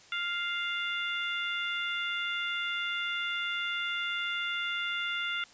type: harmonic tone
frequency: 698.5 Hz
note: F5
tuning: in tune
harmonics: 2 / 3 / 4 / 5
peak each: -34 / -36 / -37 / -38 dBFS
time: 0.12-5.44 s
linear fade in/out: 2 ms
effects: white hiss -56 dBFS RMS until 5.53 s + resampled to 16000 Hz